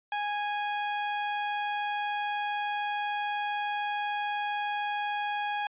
sawtooth tone, 827 Hz, G#5, 8 cents flat, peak -25 dBFS, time 0.12-5.67 s, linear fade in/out 2 ms, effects resampled to 8000 Hz

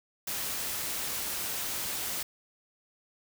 white noise, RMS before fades -34 dBFS, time 0.27-2.23 s, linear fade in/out 5 ms, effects none

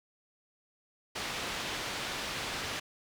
white low-pass noise, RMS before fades -37 dBFS, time 1.15-2.8 s, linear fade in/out 10 ms, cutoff 3800 Hz, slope 12 dB/octave, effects none

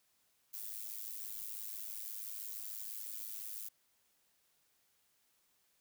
violet noise with amplitude modulation, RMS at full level -41 dBFS, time 0.53-3.69 s, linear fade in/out 10 ms, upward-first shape sine, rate 106 Hz, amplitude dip 80%, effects white hiss -75 dBFS RMS until 5.8 s

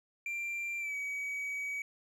triangle tone with pitch glide, 2367 to 2269 Hz, D7 to C#7, +13 to +40 cents, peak -33 dBFS, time 0.26-1.82 s, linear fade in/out 2 ms, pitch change -73 cents, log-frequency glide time 0.79-0.95 s, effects none

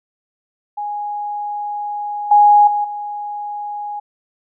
sine tone with level steps, 828 Hz, G#5, 5 cents flat, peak -21 / -6 / -15 / -23 dBFS, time 0.77-4 s, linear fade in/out 10 ms, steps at 2.31 / 2.67 / 2.84 s, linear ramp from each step 5 ms, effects none

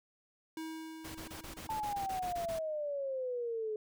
square tone with exponential decay, 320 Hz, D#4, 49 cents sharp, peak -39 dBFS, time 0.57-2.92 s, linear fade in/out 2 ms, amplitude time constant 510 ms
pink noise bursts, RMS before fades -46 dBFS, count 12, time 1.04-2.591 s, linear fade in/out 10 ms, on 110 ms, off 21 ms
sine exponential sweep, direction down, 888 to 423.4 Hz, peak -34 dBFS, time 1.69-3.76 s, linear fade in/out 2 ms
effects none

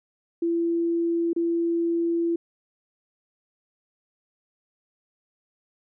sine tone with dropouts, 337.3 Hz, E4, 40 cents sharp, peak -21 dBFS, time 0.42-2.36 s, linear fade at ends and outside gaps 5 ms, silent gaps 1.332-1.362 s, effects none

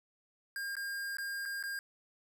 square tone with dropouts, 1610 Hz, G6, 46 cents sharp, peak -37 dBFS, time 0.56-1.79 s, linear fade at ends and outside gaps 1 ms, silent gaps 0.754-0.767 / 1.17-1.184 / 1.454-1.458 / 1.627-1.637 s, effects none

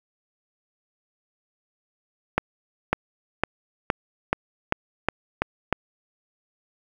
accelerating click train, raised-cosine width 0.5 ms, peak -4 dBFS, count 9, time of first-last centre 2.38-5.727 s, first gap 550 ms, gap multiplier 0.92, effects 7-bit

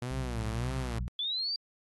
sawtooth tone with vibrato, 120 Hz, B2, 49 cents flat, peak -30 dBFS, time 0.02-0.99 s, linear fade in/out 0 ms, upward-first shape sine, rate 1.7 Hz, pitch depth 160 cents each way
harmonic tone, 61 Hz, B1, 21 cents flat, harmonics 1 / 2 / 3, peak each -35 / -41 / -45 dBFS, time 0.11-1.08 s, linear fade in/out 0 ms
sine linear sweep, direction up, 3400 to 4754 Hz, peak -30 dBFS, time 1.19-1.56 s, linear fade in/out 2 ms
effects AAC 32 kbps

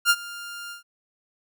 sawtooth tone with ADSR envelope, 1400 Hz, F6, 4 cents sharp, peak -10 dBFS, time 0.05-0.83 s, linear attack 51 ms, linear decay 50 ms, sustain -21 dB, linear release 120 ms, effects none

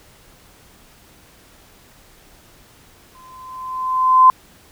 sine tone with exponential growth, 1030 Hz, C6, 28 cents flat, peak -4 dBFS, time 3.15-4.3 s, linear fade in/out 1 ms, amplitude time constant 250 ms, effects pink hiss -49 dBFS RMS until 4.71 s

